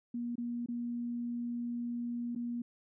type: tone with dropouts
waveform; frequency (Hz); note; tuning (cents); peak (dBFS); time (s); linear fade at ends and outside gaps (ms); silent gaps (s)
sine; 238.7; A#3; +41; -34; 0.14-2.62; 5; 0.356-0.38 / 0.661-0.685 / 2.351-2.359
effects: none